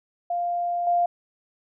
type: tone with level steps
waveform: sine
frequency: 698.5 Hz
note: F5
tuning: in tune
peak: -23 / -18 dBFS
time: 0.3-1.06 s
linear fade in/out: 5 ms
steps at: 0.87 s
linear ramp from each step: 2 ms
effects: none